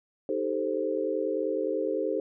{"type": "chord", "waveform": "sine", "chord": "A half-diminished seventh", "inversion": "second", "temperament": "equal with one note detuned", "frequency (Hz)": [311.1, 390, 440, 523.3], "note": ["Eb4", "G4", "A4", "C5"], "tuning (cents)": [0, -9, 0, 0], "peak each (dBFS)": [-33, -32, -31, -31], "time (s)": [0.29, 2.2], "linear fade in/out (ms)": 2, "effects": []}